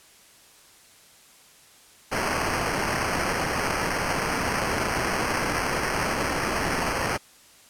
blue noise with sample-and-hold, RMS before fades -26 dBFS, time 2.11-7.18 s, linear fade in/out 20 ms, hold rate 3675 Hz, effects white hiss -53 dBFS RMS until 7.69 s + low-pass 11000 Hz 12 dB/octave

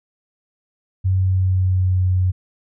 sine tone with pitch glide, 94 to 92.01 Hz, F#2 to F#2, +28 to -9 cents, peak -14 dBFS, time 1.04-2.32 s, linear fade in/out 20 ms, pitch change -37 cents, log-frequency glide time 1.16-2.04 s, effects none

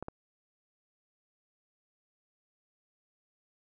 clicks, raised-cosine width 1 ms, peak -24 dBFS, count 2, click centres 0.026 / 0.084 s, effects none

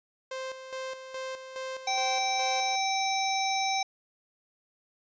sawtooth tone with tremolo, 523.3 Hz, C5, in tune, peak -30 dBFS, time 0.31-2.76 s, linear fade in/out 5 ms, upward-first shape square, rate 2.4 Hz, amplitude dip 60%
harmonic tone, 774 Hz, G5, 22 cents flat, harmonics 1 / 3 / 5 / 7 / 8, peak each -28 / -33 / -35 / -36 / -37 dBFS, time 1.87-3.83 s, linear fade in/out 5 ms
effects resampled to 16000 Hz

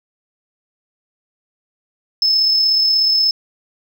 sine tone with amplitude modulation, 5230 Hz, E8, 15 cents flat, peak -9 dBFS, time 2.22-3.31 s, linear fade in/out 2 ms, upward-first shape sine, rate 36.6 Hz, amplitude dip 35%, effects tanh soft clip ceiling -7 dBFS

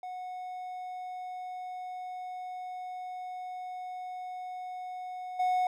triangle tone with level steps, 733 Hz, F#5, 16 cents flat, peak -35 / -23 dBFS, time 0.03-5.67 s, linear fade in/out 2 ms, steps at 5.39 s, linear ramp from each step 10 ms, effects none

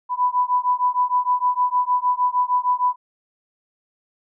sine beating tone pair, 990 / 996.5 Hz, B5 / B5, +4 / +15 cents, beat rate 6.5 Hz, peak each -20 dBFS, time 0.09-2.96 s, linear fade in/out 50 ms, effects none

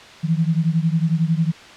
sine beating tone pair, 159.5 / 170.5 Hz, D#3 / F3, +43 / -41 cents, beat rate 11 Hz, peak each -18 / -20 dBFS, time 0.23-1.52 s, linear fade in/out 20 ms, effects white hiss -41 dBFS RMS until 1.76 s + low-pass 4000 Hz 12 dB/octave

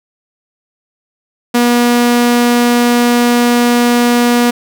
sawtooth tone, 240.7 Hz, B3, 44 cents flat, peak -4 dBFS, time 1.54-4.51 s, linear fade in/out 10 ms, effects none

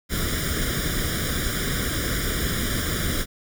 pink noise with comb filter, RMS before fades -25 dBFS, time 0.09-3.26 s, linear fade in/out 50 ms, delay 0.57 ms, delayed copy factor +0.95, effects none

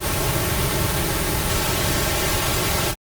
pink noise with comb filter, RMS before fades -21 dBFS, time 0-2.95 s, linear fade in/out 50 ms, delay 4.1 ms, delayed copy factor -0.65, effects Opus 24 kbps

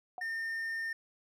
sine tone with exponential decay, 728 Hz, F#5, 28 cents flat, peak -35 dBFS, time 0.18-0.26 s, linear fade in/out 1 ms, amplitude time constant 17 ms
triangle tone, 1815 Hz, A#6, 47 cents flat, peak -32 dBFS, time 0.21-0.93 s, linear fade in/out 5 ms
effects none

